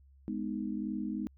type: chord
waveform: sine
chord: G# minor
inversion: none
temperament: equal with one note detuned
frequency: 207.7 / 250.2 / 311.1 Hz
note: G#3 / B3 / D#4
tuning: 0 / +23 / 0 cents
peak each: -36 / -38 / -38 dBFS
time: 0.28-1.27 s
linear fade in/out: 0 ms
effects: added 68 Hz sine -57 dBFS peak until 1.37 s